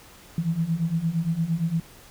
sine beating tone pair, 160 / 168.7 Hz, D#3 / E3, +49 / +40 cents, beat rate 8.7 Hz, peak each -27 / -24 dBFS, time 0.38-1.8 s, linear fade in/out 2 ms, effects pink hiss -49 dBFS RMS until 2.1 s

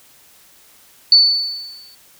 sine tone with exponential decay, 4488 Hz, C#8, 21 cents sharp, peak -4 dBFS, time 1.12-1.95 s, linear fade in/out 2 ms, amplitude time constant 180 ms, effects white hiss -49 dBFS RMS until 2.19 s

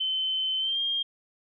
sine tone with pitch glide, 3066 to 3215 Hz, G7 to G7, -39 to +43 cents, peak -25 dBFS, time 0-1.03 s, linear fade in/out 10 ms, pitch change +82 cents, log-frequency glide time 0.59-0.8 s, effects none

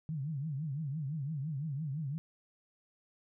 sine tone with vibrato, 146.83 Hz, D3, in tune, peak -34 dBFS, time 0.09-2.18 s, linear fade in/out 0 ms, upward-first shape triangle, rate 5.9 Hz, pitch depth 220 cents each way, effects none

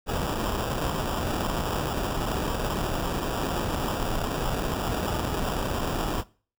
pink noise with sample-and-hold, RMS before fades -28 dBFS, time 0.06-6.24 s, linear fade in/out 50 ms, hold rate 2100 Hz, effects noise-tail reverb RT60 0.4 s tail -21 dB re dry

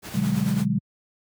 pink noise with tremolo, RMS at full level -34 dBFS, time 0.02-0.66 s, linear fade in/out 50 ms, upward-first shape triangle, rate 9 Hz, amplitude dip 50%
sine chord, G# half-diminished seventh, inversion first, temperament just, 124.59 / 149.51 / 186.89 / 207.7 Hz, B2 / D3 / F#3 / G#3, +16 / +31 / +18 / 0 cents, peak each -28 / -27 / -25 / -24 dBFS, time 0.14-0.79 s, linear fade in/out 10 ms
effects high-pass 80 Hz 12 dB/octave

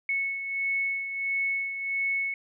sine beating tone pair, 2204 / 2205.5 Hz, C#7 / C#7, -11 / -9 cents, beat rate 1.5 Hz, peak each -27 / -35 dBFS, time 0.09-2.34 s, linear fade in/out 2 ms, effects none

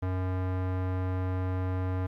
square tone with low-pass filter, 92.5 Hz, F#2, in tune, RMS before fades -30 dBFS, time 0.02-2.07 s, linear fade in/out 10 ms, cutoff 1400 Hz, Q 0.92, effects 11-bit

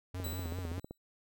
square tone with vibrato, 87.31 Hz, F2, in tune, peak -38 dBFS, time 0.14-0.8 s, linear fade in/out 5 ms, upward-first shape sine, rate 5 Hz, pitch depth 110 cents each way
click train, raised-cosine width 2 ms, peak -29 dBFS, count 12, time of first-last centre 0.2-0.91 s, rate 15.5 Hz
5% pulse tone with exponential decay, 3951 Hz, B7, in tune, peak -32 dBFS, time 0.24-0.98 s, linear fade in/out 5 ms, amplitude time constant 160 ms
effects none

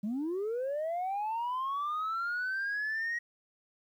sine linear sweep, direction up, 195.3 to 1900 Hz, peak -29 dBFS, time 0.03-3.19 s, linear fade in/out 10 ms, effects tanh soft clip ceiling -29 dBFS + 11-bit

